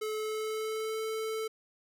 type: tone with pitch glide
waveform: square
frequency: 431.7 to 440 Hz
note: A4 to A4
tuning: -33 to 0 cents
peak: -33 dBFS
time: 0.01-1.48 s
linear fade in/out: 10 ms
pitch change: +33 cents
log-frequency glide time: 0.16-1 s
effects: none